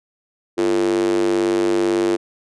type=tone with high-pass filter; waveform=square; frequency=49 Hz; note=G1; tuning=in tune; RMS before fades=-18 dBFS; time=0.57-2.17 s; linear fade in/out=20 ms; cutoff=360 Hz; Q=6.7; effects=resampled to 22050 Hz